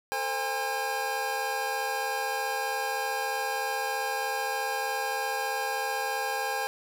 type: tone cluster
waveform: 25% pulse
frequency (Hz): 446.6 / 522 / 810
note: A4 / C5 / G#5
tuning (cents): +26 / -4 / -43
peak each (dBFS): -33 / -32 / -26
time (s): 0.12-6.67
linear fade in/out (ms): 0
effects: none